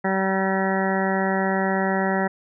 harmonic tone, 191.7 Hz, G3, 38 cents flat, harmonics 1 / 2 / 3 / 4 / 5 / 7 / 8 / 9 / 10, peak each -24 / -27 / -28 / -27 / -31 / -33 / -35 / -32 / -30 dBFS, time 0.04-2.28 s, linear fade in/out 10 ms, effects none

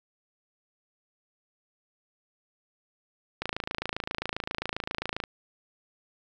click train, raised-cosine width 0.3 ms, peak -14 dBFS, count 51, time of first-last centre 3.42-5.238 s, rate 27.5 Hz, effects none

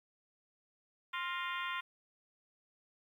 harmonic tone with a mistuned harmonic, 350.2 Hz, F4, 5 cents sharp, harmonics 3 / 4 / 5 / 6 / 7 / 8 / 9 / 10, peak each -40 / -42 / -44 / -46 / -47 / -48 / -49 / -50 dBFS, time 1.13-1.81 s, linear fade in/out 10 ms, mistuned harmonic 5, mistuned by +95 cents, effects 11-bit

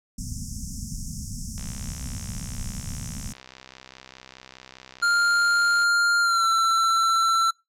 pink band-stop noise, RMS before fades -32 dBFS, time 0.18-3.33 s, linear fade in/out 5 ms, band 250 to 5300 Hz, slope 96 dB/octave
click train, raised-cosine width 0.2 ms, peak -25 dBFS, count 277, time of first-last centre 1.58-5.833 s, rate 64.9 Hz
square tone with pitch glide, 1400 to 1342.2 Hz, F6 to E6, +4 to +31 cents, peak -19 dBFS, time 5.02-7.51 s, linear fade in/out 10 ms, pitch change -73 cents, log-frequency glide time 6.21-6.47 s
effects noise-tail reverb RT60 0.2 s tail -23 dB re dry + low-pass 8000 Hz 12 dB/octave

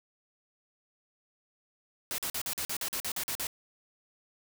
white noise bursts, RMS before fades -34 dBFS, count 12, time 2.11-3.469 s, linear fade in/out 0 ms, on 72 ms, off 45 ms, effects none

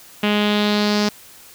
sawtooth tone with low-pass filter sweep, 208.2 Hz, G#3, 5 cents sharp, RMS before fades -18 dBFS, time 0.23-1.09 s, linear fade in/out 5 ms, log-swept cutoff 2900 to 5200 Hz, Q 3.5, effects white hiss -44 dBFS RMS until 1.54 s

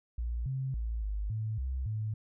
sine tone with pitch steps, 58.4 / 132.7 / 56.3 / 51.3 / 109.3 / 64.9 / 108.2 Hz, A#1 / C3 / A1 / G#1 / A2 / C2 / A2, +4 / +25 / +40 / -21 / -11 / -13 / -29 cents, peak -31 dBFS, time 0.18-2.14 s, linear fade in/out 5 ms, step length 280 ms, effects none

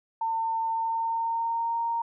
sine tone with pitch glide, 903 to 927.3 Hz, A5 to A#5, +45 to -9 cents, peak -25 dBFS, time 0.21-2.02 s, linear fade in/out 5 ms, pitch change +46 cents, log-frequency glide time 0.69-1.81 s, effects none

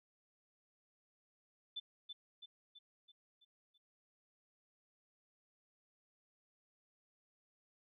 sine tone with echo, 3520 Hz, A7, in tune, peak -40 dBFS, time 1.76-1.8 s, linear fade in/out 10 ms, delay 330 ms, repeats 6, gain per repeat -5 dB, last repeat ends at 3.78 s, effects none

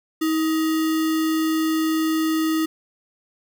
sine tone with sample-and-hold, 318.4 Hz, D#4, 40 cents sharp, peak -18 dBFS, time 0.21-2.66 s, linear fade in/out 10 ms, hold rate 1575 Hz, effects none

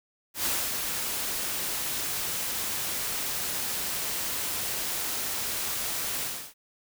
white noise with ADSR envelope, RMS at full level -27 dBFS, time 0.34-6.54 s, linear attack 110 ms, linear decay 250 ms, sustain -4 dB, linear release 320 ms, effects none

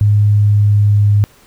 sine tone with pitch glide, 103.83 to 102.93 Hz, G#2 to G#2, 0 to -15 cents, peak -7 dBFS, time 0.01-1.24 s, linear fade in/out 0 ms, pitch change -15 cents, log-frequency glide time 0.21-1.13 s, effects pink hiss -47 dBFS RMS until 1.46 s

